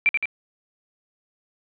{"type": "tone with echo", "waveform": "sine", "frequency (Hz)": 2349, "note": "D7", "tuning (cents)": 0, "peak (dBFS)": -14, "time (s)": [0.06, 0.09], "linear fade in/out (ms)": 0, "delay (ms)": 83, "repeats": 2, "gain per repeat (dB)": -4, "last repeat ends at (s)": 0.256, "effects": ["resampled to 8000 Hz", "7-bit"]}